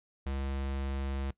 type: tone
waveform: square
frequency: 68 Hz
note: C#2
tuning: 33 cents flat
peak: -33 dBFS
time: 0.26-1.31 s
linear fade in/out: 5 ms
effects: noise-tail reverb RT60 0.1 s tail -20 dB re dry + resampled to 8000 Hz